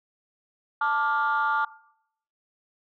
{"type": "chord", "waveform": "sine", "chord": "D minor", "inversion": "second", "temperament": "just", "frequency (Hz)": [881, 1174.7, 1409.6], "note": ["A5", "D6", "F6"], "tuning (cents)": [2, 0, 16], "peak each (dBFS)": -25, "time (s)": [0.81, 1.65], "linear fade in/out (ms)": 5, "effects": ["noise-tail reverb RT60 0.7 s tail -20 dB re dry", "tanh soft clip ceiling -16 dBFS"]}